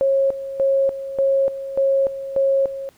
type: tone with tremolo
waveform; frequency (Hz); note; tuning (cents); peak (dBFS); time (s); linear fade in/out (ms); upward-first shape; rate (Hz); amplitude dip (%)
sine; 544; C#5; -33; -14; 0.01-2.89; 0; square; 1.7; 75
effects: pink hiss -56 dBFS RMS until 2.97 s